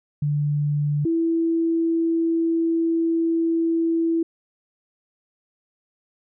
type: tone pair in turn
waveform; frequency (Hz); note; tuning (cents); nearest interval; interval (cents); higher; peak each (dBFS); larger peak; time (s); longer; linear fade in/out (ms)
sine; 146.7 / 330.4; D3 / E4; -2 / +4; octave + major second; 1406; second; -19 / -18; second; 0.22-1.05 / 1.05-4.23; second; 5
effects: none